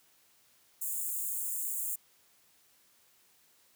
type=high-pass noise; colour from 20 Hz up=white; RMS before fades=-35 dBFS; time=0.81-1.96 s; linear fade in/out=10 ms; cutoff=6900 Hz; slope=96 dB/octave; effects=white hiss -66 dBFS RMS until 3.75 s + high-pass 60 Hz 12 dB/octave